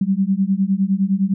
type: beating tone pair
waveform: sine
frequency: 189.1 / 198.9 Hz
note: F#3 / G3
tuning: +38 / +25 cents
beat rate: 9.8 Hz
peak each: -18 dBFS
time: 0.01-1.34 s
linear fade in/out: 5 ms
effects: none